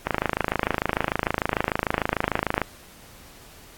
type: click train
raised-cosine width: 0.5 ms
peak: -6 dBFS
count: 69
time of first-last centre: 0.07-2.617 s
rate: 26.7 Hz
effects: pink hiss -48 dBFS RMS until 3.77 s + AAC 64 kbps